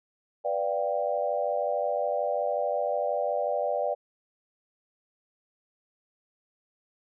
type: chord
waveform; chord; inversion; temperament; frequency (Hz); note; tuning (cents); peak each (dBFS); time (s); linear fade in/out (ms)
sine; G dominant seventh; first; equal; 493.9 / 587.3 / 698.5 / 784; B4 / D5 / F5 / G5; 0 / 0 / 0 / 0; -32 / -28 / -32 / -33; 0.44-3.95; 20
effects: none